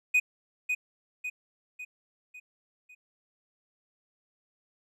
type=tone with echo; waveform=triangle; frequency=2489 Hz; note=D#7; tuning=in tune; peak=-18 dBFS; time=0.14-0.2 s; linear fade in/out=10 ms; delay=550 ms; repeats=5; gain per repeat=-6 dB; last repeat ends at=2.95 s; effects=none